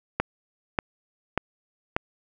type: click train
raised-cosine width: 0.5 ms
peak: -7 dBFS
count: 4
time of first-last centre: 0.2-1.965 s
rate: 1.7 Hz
effects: none